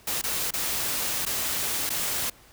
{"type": "noise with dropouts", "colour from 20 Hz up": "white", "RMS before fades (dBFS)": -28, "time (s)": [0.07, 2.3], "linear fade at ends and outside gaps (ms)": 5, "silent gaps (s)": [[0.215, 0.237], [0.508, 0.536], [1.253, 1.263], [1.894, 1.902]], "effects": ["pink hiss -54 dBFS RMS until 2.52 s"]}